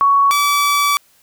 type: tone pair in turn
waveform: sine / sawtooth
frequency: 1117 / 1151.1 Hz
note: C#6 / D6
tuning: +13 / -35 cents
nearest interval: minor second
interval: 52 cents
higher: second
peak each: -9 dBFS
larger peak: neither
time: 0.01-0.31 / 0.31-0.97 s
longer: second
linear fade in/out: 0 ms
effects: white hiss -54 dBFS RMS until 1.22 s